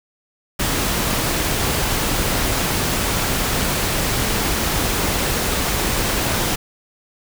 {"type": "noise", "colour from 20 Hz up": "pink", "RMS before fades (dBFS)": -20, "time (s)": [0.59, 6.56], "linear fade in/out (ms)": 10, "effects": []}